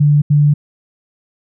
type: tone bursts at uneven times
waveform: sine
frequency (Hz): 146.83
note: D3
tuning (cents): 0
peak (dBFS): -7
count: 2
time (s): 0-0.22 / 0.3-0.54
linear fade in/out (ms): 10
effects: none